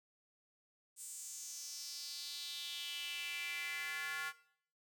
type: tone with high-pass filter sweep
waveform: square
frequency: 156.5 Hz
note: D#3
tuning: 10 cents sharp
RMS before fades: -44 dBFS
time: 0.96-4.33 s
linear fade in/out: 50 ms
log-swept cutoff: 8300 to 1500 Hz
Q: 3.9
effects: noise-tail reverb RT60 0.6 s tail -17 dB re dry